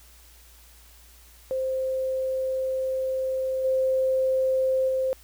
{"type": "tone with level steps", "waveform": "sine", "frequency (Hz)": 523.3, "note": "C5", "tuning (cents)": 0, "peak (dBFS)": [-24, -20, -22], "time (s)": [1.51, 5.13], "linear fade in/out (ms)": 0, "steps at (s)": [3.64, 4.88], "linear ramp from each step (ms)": 10, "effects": ["added 58 Hz sine -52 dBFS peak until 5.23 s", "white hiss -54 dBFS RMS until 5.23 s"]}